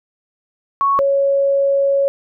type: tone pair in turn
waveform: sine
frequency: 1108.7 / 554.4 Hz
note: C#6 / C#5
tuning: 0 / 0 cents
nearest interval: octave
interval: 1200 cents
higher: first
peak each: -12 dBFS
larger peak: neither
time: 0.81-0.99 / 0.99-2.08 s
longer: second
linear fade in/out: 0 ms
effects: none